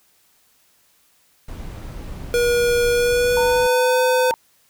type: noise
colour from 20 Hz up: brown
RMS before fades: -32 dBFS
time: 1.48-3.67 s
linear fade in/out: 5 ms
type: tone with pitch glide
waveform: square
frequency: 480 to 506.8 Hz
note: B4 to B4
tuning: -49 to +45 cents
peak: -16 dBFS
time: 2.34-4.31 s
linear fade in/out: 0 ms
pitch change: +94 cents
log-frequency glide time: 2.92-4.01 s
type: tone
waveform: sine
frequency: 915 Hz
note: A#5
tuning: 32 cents flat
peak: -21 dBFS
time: 3.37-4.34 s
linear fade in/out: 0 ms
effects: white hiss -59 dBFS RMS until 4.69 s